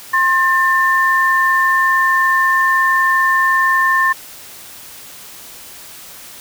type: tone pair together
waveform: sine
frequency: 1064 / 1789.4 Hz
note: C6 / A6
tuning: +29 / +29 cents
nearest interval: major sixth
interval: 900 cents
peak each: -14 / -13 dBFS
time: 0.13-4.13 s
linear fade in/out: 10 ms
effects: white hiss -36 dBFS RMS until 6.4 s